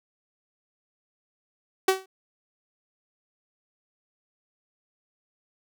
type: tone with exponential decay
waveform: sawtooth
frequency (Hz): 380.2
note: F#4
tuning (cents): +47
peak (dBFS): -11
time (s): 1.88-2.06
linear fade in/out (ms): 5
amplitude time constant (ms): 38
effects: none